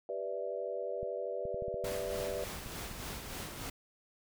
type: chord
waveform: sine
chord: E minor seventh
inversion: first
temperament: equal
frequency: 392 / 493.9 / 587.3 / 659.3 Hz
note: G4 / B4 / D5 / E5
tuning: 0 / 0 / 0 / 0 cents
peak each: -42 / -39 / -39 / -43 dBFS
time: 0.09-2.44 s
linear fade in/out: 2 ms
type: clicks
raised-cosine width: 5 ms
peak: -33 dBFS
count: 10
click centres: 1.03 / 1.454 / 1.544 / 1.623 / 1.682 / 1.743 / 1.841 / 2.662 / 2.913 / 3.002 s
type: noise with tremolo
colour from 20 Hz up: pink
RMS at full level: -41 dBFS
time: 1.84-3.7 s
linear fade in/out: 5 ms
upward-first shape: sine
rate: 3.4 Hz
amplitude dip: 40%
effects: none